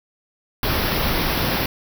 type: band-stop noise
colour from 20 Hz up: pink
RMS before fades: -21 dBFS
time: 0.63-1.66 s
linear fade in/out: 2 ms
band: 5600 to 11000 Hz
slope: 96 dB/octave
effects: none